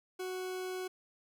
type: tone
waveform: 40% pulse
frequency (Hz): 370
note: F#4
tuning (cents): 0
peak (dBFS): -36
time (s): 0.19-0.88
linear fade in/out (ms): 10
effects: none